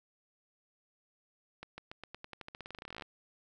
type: accelerating click train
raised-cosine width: 0.3 ms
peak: -28 dBFS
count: 26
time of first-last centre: 1.63-3.022 s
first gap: 150 ms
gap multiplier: 0.9
effects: none